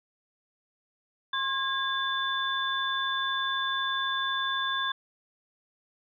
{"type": "tone cluster", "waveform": "sine", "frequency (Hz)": [1068, 1636, 3518], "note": ["C6", "G#6", "A7"], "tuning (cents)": [35, -26, -1], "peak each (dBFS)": -31, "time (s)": [1.33, 4.92], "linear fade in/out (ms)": 5, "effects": []}